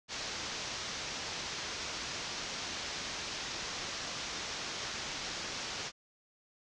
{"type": "low-pass noise", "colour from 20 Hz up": "white", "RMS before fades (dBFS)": -40, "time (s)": [0.08, 5.92], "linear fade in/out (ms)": 50, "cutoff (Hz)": 6400, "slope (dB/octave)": 48, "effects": []}